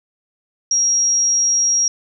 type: tone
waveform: sine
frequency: 5640 Hz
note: F8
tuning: 16 cents sharp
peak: -13 dBFS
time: 0.71-1.88 s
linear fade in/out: 2 ms
effects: none